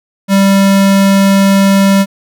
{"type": "tone", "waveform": "square", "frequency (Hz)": 196, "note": "G3", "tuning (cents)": 0, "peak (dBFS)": -6, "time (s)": [0.28, 2.06], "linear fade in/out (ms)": 50, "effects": []}